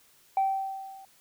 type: tone with level ramp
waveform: sine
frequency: 775 Hz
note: G5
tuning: 20 cents flat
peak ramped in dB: -19 to -46 dBFS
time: 0.37-1.05 s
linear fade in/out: 2 ms
effects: tanh soft clip ceiling -19 dBFS + white hiss -61 dBFS RMS until 1.2 s